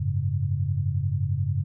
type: chord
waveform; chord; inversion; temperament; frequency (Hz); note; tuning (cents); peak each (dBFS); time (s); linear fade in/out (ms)
sine; F# suspended second; none; equal; 92.5 / 103.83 / 138.59; F#2 / G#2 / C#3; 0 / 0 / 0; -27; 0-1.64; 10
effects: none